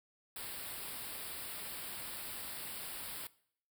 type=band-stop noise; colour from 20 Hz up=white; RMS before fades=-44 dBFS; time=0.36-3.27 s; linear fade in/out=2 ms; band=5100 to 7900 Hz; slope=96 dB/octave; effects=noise-tail reverb RT60 0.6 s tail -20 dB re dry